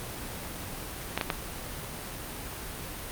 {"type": "clicks", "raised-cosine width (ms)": 0.3, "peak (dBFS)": -10, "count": 3, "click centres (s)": [1.176, 1.212, 1.302], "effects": ["pink hiss -38 dBFS RMS until 3.11 s", "Opus 32 kbps"]}